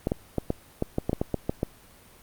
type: clicks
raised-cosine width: 2 ms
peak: -11 dBFS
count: 12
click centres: 0.071 / 0.119 / 0.383 / 0.504 / 0.824 / 0.984 / 1.095 / 1.131 / 1.215 / 1.343 / 1.495 / 1.631 s
effects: pink hiss -53 dBFS RMS until 2.22 s + Opus 32 kbps

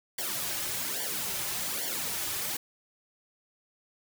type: noise with flanger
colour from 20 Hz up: white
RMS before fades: -33 dBFS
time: 0.18-2.57 s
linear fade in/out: 5 ms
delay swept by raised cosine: 0.77 to 4.47 ms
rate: 1.2 Hz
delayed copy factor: -0.9
effects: none

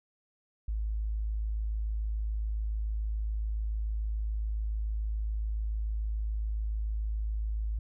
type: tone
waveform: sine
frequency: 53.5 Hz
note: A1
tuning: 48 cents flat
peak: -29 dBFS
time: 0.68-7.79 s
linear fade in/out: 5 ms
effects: none

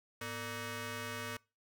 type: ring-modulated tone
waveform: 10% pulse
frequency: 349.2 Hz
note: F4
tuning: in tune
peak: -28 dBFS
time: 0.21-1.37 s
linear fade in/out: 5 ms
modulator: 804 Hz
effects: noise-tail reverb RT60 0.3 s tail -24 dB re dry

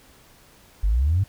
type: exponential sweep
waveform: sine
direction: up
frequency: 46.25 to 103.83 Hz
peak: -16 dBFS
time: 0.83-1.24 s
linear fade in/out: 10 ms
effects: tanh soft clip ceiling -12 dBFS + pink hiss -53 dBFS RMS until 1.28 s

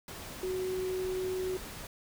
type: tone in noise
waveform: sine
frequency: 371.7 Hz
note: F#4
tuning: 8 cents sharp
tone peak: -31 dBFS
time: 0.43-1.57 s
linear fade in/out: 2 ms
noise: pink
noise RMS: -44 dBFS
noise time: 0.08-1.87 s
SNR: +10 dB
effects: none

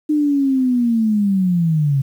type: linear sweep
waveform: sine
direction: down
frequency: 305.4 to 133.3 Hz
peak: -13 dBFS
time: 0.09-2.02 s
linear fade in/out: 10 ms
effects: 8-bit

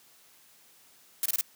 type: noise bursts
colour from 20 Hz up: blue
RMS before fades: -27 dBFS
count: 4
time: 1.23-1.411 s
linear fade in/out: 2 ms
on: 28 ms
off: 23 ms
effects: white hiss -59 dBFS RMS until 1.55 s + high-pass 100 Hz 12 dB/octave

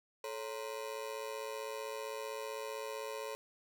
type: ring-modulated tone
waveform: 30% pulse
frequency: 493.9 Hz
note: B4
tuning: in tune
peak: -34 dBFS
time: 0.24-3.35 s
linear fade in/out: 0 ms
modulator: 57.8 Hz
effects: none

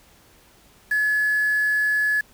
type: tone with quantisation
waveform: sine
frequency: 1705 Hz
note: G#6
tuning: 45 cents sharp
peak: -18 dBFS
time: 0.91-2.21 s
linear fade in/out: 5 ms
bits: 6
effects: pink hiss -54 dBFS RMS until 2.33 s

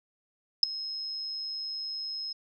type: tone with ADSR envelope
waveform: sine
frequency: 5150 Hz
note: E8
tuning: 41 cents flat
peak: -11 dBFS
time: 0.63-2.33 s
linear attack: 3 ms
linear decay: 6 ms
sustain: -22 dB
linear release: 8 ms
effects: none

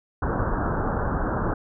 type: low-pass noise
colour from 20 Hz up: pink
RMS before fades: -25 dBFS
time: 0.22-1.54 s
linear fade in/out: 5 ms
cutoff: 1600 Hz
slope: 96 dB/octave
effects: none

